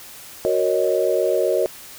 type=chord; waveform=sine; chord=D# minor seventh; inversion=first; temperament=equal; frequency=370 / 466.2 / 554.4 / 622.3 Hz; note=F#4 / A#4 / C#5 / D#5; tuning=0 / 0 / 0 / 0 cents; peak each=-22 dBFS; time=0.45-1.66 s; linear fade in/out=0 ms; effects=white hiss -40 dBFS RMS until 1.98 s